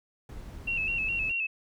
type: noise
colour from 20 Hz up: brown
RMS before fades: -41 dBFS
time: 0.29-1.32 s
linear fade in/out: 2 ms
type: tone with vibrato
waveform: sine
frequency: 2670 Hz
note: E7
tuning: 22 cents sharp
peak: -27 dBFS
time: 0.67-1.47 s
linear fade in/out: 10 ms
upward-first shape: square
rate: 4.8 Hz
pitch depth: 46 cents each way
effects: none